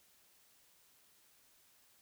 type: silence
effects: white hiss -68 dBFS RMS until 2.01 s